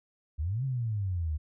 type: exponential two-way sweep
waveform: sine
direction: up then down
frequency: 69.4 to 137.4 to 73.4 Hz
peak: -28 dBFS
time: 0.38-1.38 s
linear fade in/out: 20 ms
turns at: 0.64 s
effects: none